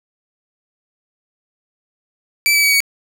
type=tone with pitch steps; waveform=sawtooth; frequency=2319 / 2295 / 2271 / 2248 Hz; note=D7 / D7 / C#7 / C#7; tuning=-22 / -40 / +41 / +24 cents; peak=-8 dBFS; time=2.46-2.804 s; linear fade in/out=0 ms; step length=86 ms; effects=none